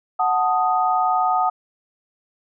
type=chord; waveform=sine; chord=D# diminished; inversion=first; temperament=equal; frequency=740 / 880 / 1244.5 Hz; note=F#5 / A5 / D#6; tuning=0 / 0 / 0 cents; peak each=-19 / -23 / -21 dBFS; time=0.19-1.5 s; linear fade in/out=10 ms; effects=none